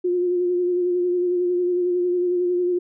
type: tone with vibrato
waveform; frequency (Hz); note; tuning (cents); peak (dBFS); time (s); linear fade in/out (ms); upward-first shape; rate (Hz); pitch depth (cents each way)
sine; 356.3; F4; +35; -18; 0.04-2.79; 10; sine; 11; 27
effects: none